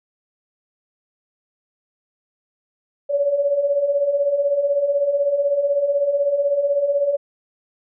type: beating tone pair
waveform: sine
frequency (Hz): 554 / 570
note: C#5 / C#5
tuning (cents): -1 / +48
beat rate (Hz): 16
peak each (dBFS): -24 / -17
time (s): 3.09-7.17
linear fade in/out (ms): 20
effects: none